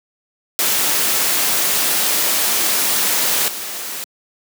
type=noise with level steps; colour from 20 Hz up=white; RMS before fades=-17 / -27 dBFS; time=0.59-4.04 s; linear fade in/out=0 ms; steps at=3.48 s; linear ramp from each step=2 ms; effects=high-pass 200 Hz 12 dB/octave